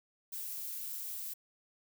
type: noise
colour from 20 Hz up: violet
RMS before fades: -41 dBFS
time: 0.32-1.34 s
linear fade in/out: 10 ms
effects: none